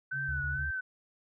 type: tone with vibrato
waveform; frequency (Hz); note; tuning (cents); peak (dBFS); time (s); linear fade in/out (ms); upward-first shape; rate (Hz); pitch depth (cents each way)
sine; 1510; F#6; +35; -32; 0.11-0.81; 10; sine; 2.2; 56
type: tone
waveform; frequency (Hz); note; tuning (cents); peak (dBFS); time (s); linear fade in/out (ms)
sine; 138.59; C#3; 0; -38; 0.12-0.68; 50
type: tone bursts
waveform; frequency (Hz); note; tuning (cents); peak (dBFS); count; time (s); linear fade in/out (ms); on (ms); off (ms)
sine; 73.5; D2; +2; -35; 3; 0.28-0.712; 10; 130; 21
effects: none